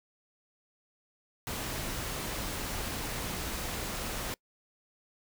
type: noise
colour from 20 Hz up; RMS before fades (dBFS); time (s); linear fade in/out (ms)
pink; -36; 1.47-4.34; 0
effects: noise-tail reverb RT60 0.1 s tail -25 dB re dry